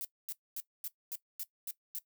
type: noise bursts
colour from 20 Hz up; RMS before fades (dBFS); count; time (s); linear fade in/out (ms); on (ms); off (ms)
violet; -39; 8; 0.01-1.986; 0; 37; 240
effects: noise-tail reverb RT60 0.1 s tail -17 dB re dry